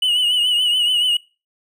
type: tone with vibrato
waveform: triangle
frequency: 2939 Hz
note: F#7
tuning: 12 cents flat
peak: -13 dBFS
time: 0.02-1.17 s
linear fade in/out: 5 ms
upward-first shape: triangle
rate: 7 Hz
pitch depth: 69 cents each way
effects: noise-tail reverb RT60 0.3 s tail -21 dB re dry